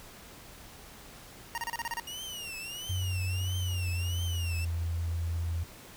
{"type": "tone bursts", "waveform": "25% pulse", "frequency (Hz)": 932.3, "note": "A#5", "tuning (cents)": 0, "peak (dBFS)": -28, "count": 8, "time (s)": [1.55, 1.998], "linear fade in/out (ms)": 0, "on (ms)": 28, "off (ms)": 32}
{"type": "tone with vibrato", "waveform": "sawtooth", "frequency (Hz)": 2852, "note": "F7", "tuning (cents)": 36, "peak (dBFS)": -35, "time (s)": [2.07, 4.65], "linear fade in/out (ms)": 5, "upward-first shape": "triangle", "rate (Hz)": 1.5, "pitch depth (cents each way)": 170}
{"type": "tone with pitch glide", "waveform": "sine", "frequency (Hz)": [92.5, 83.85], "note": ["F#2", "E2"], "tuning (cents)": [0, 30], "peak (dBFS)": -29, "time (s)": [2.89, 5.64], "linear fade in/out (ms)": 10, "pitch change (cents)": -170, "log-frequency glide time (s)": [3.46, 4.71]}
{"effects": ["pink hiss -50 dBFS RMS until 5.96 s"]}